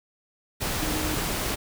sine tone in noise, 308.6 Hz, D#4, 14 cents flat, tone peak -32 dBFS, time 0.8-1.16 s, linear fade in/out 20 ms, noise pink, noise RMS -28 dBFS, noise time 0.6-1.56 s, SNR -7 dB, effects none

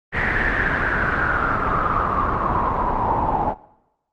pink noise with low-pass filter sweep, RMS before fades -20 dBFS, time 0.12-3.55 s, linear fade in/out 50 ms, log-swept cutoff 1900 to 840 Hz, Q 6.8, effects noise-tail reverb RT60 0.9 s tail -20 dB re dry + Opus 32 kbps

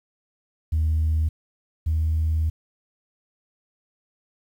sine tone pair in turn, 78.8 / 79.39 Hz, D#2 / D#2, +23 / +35 cents, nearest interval unison, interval 12 cents, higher second, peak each -17 / -18 dBFS, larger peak first, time 0.72-1.29 / 1.86-2.5 s, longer second, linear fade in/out 10 ms, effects tanh soft clip ceiling -16 dBFS + 9-bit

